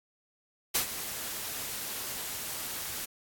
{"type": "noise with ADSR envelope", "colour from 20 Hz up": "white", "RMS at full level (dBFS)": -25, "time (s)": [0.74, 3.06], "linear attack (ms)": 15, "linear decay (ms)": 100, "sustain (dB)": -12, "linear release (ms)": 15, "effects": ["AAC 64 kbps"]}